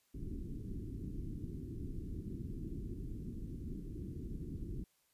pink low-pass noise, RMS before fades -43 dBFS, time 0.14-4.84 s, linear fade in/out 2 ms, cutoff 360 Hz, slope 48 dB/octave, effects white hiss -75 dBFS RMS until 5.13 s + resampled to 32000 Hz

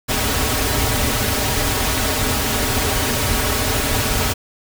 pink noise with comb filter, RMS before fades -19 dBFS, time 0.08-4.34 s, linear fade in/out 20 ms, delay 5.8 ms, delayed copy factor -0.9, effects none

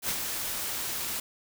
white noise with ADSR envelope, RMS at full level -28 dBFS, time 0.02-1.2 s, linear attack 67 ms, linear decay 63 ms, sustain -5 dB, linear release 4 ms, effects none

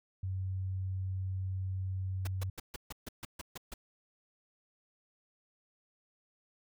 sine tone, 94.3 Hz, F#2, 33 cents sharp, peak -33 dBFS, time 0.23-2.5 s, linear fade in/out 5 ms
pink noise bursts, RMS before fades -42 dBFS, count 10, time 2.25-3.74 s, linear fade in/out 5 ms, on 23 ms, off 140 ms
effects none

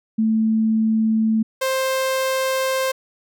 sine / sawtooth tone pair in turn, 220.7 / 526.2 Hz, A3 / C5, +5 / +10 cents, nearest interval octave + minor third, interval 1505 cents, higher second, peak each -15 dBFS, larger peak neither, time 0.18-1.43 / 1.61-2.92 s, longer second, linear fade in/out 10 ms, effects none

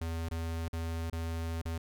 square tone with dropouts, 82.41 Hz, E2, in tune, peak -34 dBFS, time 0.01-1.78 s, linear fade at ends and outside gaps 5 ms, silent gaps 0.288-0.311 / 0.683-0.73 / 1.1-1.127 / 1.617-1.654 s, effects none

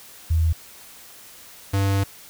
sine / square tone pair in turn, 81.1 / 98.38 Hz, E2 / G2, -28 / +7 cents, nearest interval minor third, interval 335 cents, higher second, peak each -16 / -19 dBFS, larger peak first, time 0.3-0.53 / 1.73-2.04 s, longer second, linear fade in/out 10 ms, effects white hiss -45 dBFS RMS until 2.29 s

